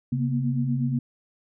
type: tone cluster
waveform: sine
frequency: 135 / 234 / 242.3 Hz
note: C#3 / A#3 / B3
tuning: -45 / +7 / -33 cents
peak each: -24 / -30 / -28 dBFS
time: 0.12-0.99 s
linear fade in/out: 5 ms
effects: none